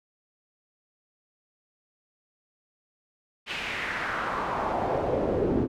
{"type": "noise with band-pass filter sweep", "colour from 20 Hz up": "brown", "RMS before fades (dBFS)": -28, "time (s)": [3.46, 5.68], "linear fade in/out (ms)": 50, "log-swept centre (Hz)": [2900, 320], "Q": 2.3, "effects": []}